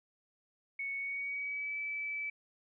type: tone with pitch glide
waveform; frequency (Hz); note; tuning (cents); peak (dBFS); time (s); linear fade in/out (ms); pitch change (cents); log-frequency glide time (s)
sine; 2217 to 2306; C#7 to D7; 0 to -32; -35; 0.79-2.3; 5; +68; 0.96-1.77
effects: none